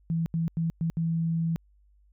sine tone bursts at uneven times, 164.81 Hz, E3, in tune, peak -24 dBFS, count 5, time 0.1-0.26 / 0.34-0.48 / 0.57-0.7 / 0.81-0.9 / 0.97-1.56 s, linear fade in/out 0 ms, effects added 50 Hz sine -58 dBFS peak until 2.12 s

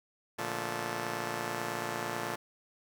5% pulse chord, Bb major seventh, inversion none, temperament just, 116.54 / 145.68 / 174.81 / 218.5 Hz, Bb2 / D3 / F3 / A3, 0 / -14 / +2 / -12 cents, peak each -28 / -31 / -30 / -31 dBFS, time 0.38-2.36 s, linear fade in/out 10 ms, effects none

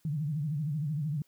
sine tone with vibrato, 150 Hz, D3, 37 cents sharp, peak -29 dBFS, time 0.05-1.22 s, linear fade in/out 2 ms, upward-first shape sine, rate 13 Hz, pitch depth 140 cents each way, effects white hiss -69 dBFS RMS until 1.27 s

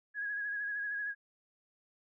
sine tone with vibrato, 1661.2 Hz, G#6, in tune, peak -34 dBFS, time 0.14-1.15 s, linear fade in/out 50 ms, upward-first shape sine, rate 13 Hz, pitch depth 37 cents each way, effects none

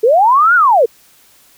sine linear two-way sweep, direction up then down, 415.3 to 1485 to 415.3 Hz, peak -6 dBFS, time 0.03-0.86 s, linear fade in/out 10 ms, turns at 0.55 s, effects white hiss -48 dBFS RMS until 1.57 s

